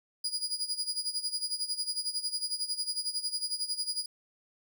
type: tone with tremolo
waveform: 35% pulse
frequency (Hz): 4895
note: D#8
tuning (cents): -29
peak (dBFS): -27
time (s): 0.24-4.06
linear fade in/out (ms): 5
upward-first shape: sine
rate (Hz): 11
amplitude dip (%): 80
effects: none